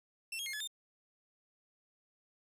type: tone with pitch steps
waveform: sawtooth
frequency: 2690 / 3265 / 2136 / 1711 / 3619 Hz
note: E7 / G#7 / C7 / A6 / A7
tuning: +34 / -30 / +35 / -49 / +48 cents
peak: -35 dBFS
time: 0.32-0.675 s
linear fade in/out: 5 ms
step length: 71 ms
effects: resampled to 32000 Hz + 11-bit